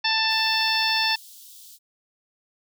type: harmonic tone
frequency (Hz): 886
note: A5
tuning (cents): +12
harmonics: 1 / 2 / 3 / 4 / 5 / 6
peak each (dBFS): -27 / -27 / -27 / -27 / -27 / -27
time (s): 0.04-1.16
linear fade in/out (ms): 10
type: high-pass noise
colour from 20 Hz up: white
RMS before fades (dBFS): -46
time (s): 0.27-1.79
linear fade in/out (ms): 50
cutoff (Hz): 3200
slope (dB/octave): 48
effects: none